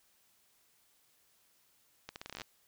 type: accelerating click train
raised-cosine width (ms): 0.2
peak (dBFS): -25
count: 12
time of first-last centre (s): 2.09-2.417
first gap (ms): 69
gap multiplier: 0.81
effects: white hiss -70 dBFS RMS until 2.67 s